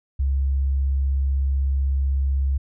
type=tone; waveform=sine; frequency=68 Hz; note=C#2; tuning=33 cents flat; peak=-18 dBFS; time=0.19-2.58 s; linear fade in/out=10 ms; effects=none